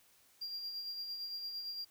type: tone with tremolo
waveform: triangle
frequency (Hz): 4770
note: D8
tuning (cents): +26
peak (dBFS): -37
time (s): 0.41-1.85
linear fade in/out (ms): 10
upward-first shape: sine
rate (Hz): 8.8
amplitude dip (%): 40
effects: white hiss -67 dBFS RMS until 1.9 s